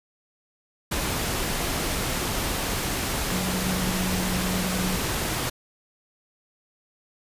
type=tone in noise; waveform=sine; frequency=184.2 Hz; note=F#3; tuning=7 cents flat; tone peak=-27 dBFS; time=3.32-4.97 s; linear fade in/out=10 ms; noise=pink; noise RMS=-27 dBFS; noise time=0.91-5.5 s; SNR=-3 dB; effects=resampled to 32000 Hz